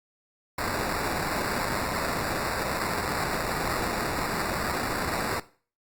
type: noise with sample-and-hold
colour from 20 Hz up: blue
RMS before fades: -29 dBFS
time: 0.58-5.4 s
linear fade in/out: 5 ms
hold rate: 3150 Hz
effects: noise-tail reverb RT60 0.4 s tail -17 dB re dry + Opus 48 kbps

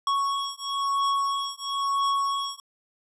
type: beating tone pair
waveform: square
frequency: 1108.7 / 1109.7 Hz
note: C#6 / C#6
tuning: 0 / +2 cents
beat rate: 1 Hz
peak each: -28 dBFS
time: 0.07-2.6 s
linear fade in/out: 2 ms
effects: low-pass 7000 Hz 12 dB/octave

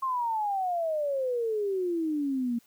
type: exponential sweep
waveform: sine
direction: down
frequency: 1078 to 230.7 Hz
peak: -26 dBFS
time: 0.02-2.59 s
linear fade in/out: 10 ms
effects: white hiss -63 dBFS RMS until 2.66 s

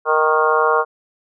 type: harmonic tone with a mistuned harmonic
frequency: 155.7 Hz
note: D#3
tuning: 2 cents sharp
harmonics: 3 / 4 / 5 / 6 / 7 / 8 / 9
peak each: -18 / -22 / -23 / -23 / -18 / -23 / -21 dBFS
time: 0.05-0.85 s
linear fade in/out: 50 ms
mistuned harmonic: 8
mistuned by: -25 cents
effects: none

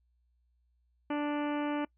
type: harmonic tone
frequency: 293.7 Hz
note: D4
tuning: in tune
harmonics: 1 / 2 / 3 / 4 / 5 / 6 / 7 / 8 / 9 / 10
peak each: -31 / -38 / -39 / -44 / -46 / -49 / -51 / -49 / -54 / -52 dBFS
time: 1.1-1.85 s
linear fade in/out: 5 ms
effects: noise-tail reverb RT60 0.1 s tail -24 dB re dry + added 60 Hz sine -69 dBFS peak until 1.97 s

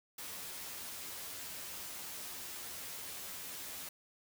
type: noise with comb filter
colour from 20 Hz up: white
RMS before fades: -45 dBFS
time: 0.18-3.89 s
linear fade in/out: 5 ms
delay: 11 ms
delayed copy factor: +0.6
effects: none

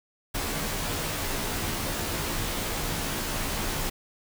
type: noise with comb filter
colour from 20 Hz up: pink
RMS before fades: -30 dBFS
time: 0.34-3.9 s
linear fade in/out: 10 ms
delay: 16 ms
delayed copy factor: -0.7
effects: none

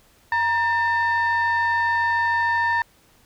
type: tone pair together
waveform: sine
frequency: 940 / 1793.5 Hz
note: A#5 / A6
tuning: +14 / +33 cents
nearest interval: major seventh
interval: 1119 cents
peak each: -19 dBFS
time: 0.32-2.82 s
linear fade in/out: 2 ms
effects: tanh soft clip ceiling -15 dBFS + pink hiss -57 dBFS RMS until 3.25 s

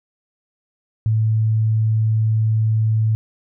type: tone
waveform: sine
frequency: 110 Hz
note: A2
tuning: in tune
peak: -14 dBFS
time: 1.06-3.15 s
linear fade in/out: 0 ms
effects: none

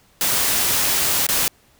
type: noise with dropouts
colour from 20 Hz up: white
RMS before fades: -19 dBFS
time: 0.21-1.48 s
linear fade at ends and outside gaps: 1 ms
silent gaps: 1.267-1.288 s
effects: pink hiss -56 dBFS RMS until 1.79 s

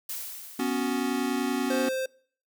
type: noise with exponential decay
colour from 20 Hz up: blue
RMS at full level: -33 dBFS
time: 0.09-1.52 s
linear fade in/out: 5 ms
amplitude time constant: 310 ms
type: chord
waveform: square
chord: B suspended second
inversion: none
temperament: equal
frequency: 246.9 / 277.2 / 370 Hz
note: B3 / C#4 / F#4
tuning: 0 / 0 / 0 cents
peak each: -30 / -30 / -33 dBFS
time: 0.59-1.89 s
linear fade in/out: 5 ms
type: tone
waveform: square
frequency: 523.3 Hz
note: C5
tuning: in tune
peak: -28 dBFS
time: 1.7-2.06 s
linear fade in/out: 5 ms
effects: noise-tail reverb RT60 0.5 s tail -24 dB re dry

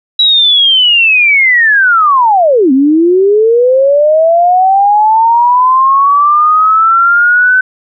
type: linear two-way sweep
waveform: sine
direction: down then up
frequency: 3909 to 256.3 to 1522 Hz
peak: -4 dBFS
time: 0.19-7.61 s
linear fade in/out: 5 ms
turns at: 2.72 s
effects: none

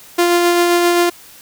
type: tone with tremolo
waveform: sawtooth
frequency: 348.1 Hz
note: F4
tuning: 6 cents flat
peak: -6 dBFS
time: 0.18-1.1 s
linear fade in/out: 10 ms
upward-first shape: sine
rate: 7.6 Hz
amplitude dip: 25%
effects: white hiss -41 dBFS RMS until 1.41 s

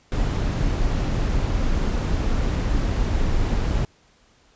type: noise with amplitude modulation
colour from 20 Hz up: brown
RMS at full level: -20 dBFS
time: 0.12-3.85 s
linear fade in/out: 0 ms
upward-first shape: sine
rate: 246 Hz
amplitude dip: 30%
effects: pink hiss -58 dBFS RMS until 4.55 s + resampled to 16000 Hz

